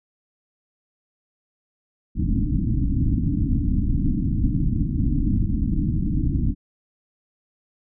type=low-pass noise; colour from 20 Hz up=pink; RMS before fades=-21 dBFS; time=2.15-6.55 s; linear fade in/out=50 ms; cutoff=310 Hz; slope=96 dB/octave; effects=none